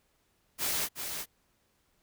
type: noise with echo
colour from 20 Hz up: white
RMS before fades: -31 dBFS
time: 0.58-0.89 s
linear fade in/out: 50 ms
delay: 370 ms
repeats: 1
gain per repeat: -6 dB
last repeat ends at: 1.26 s
effects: pink hiss -72 dBFS RMS until 2.02 s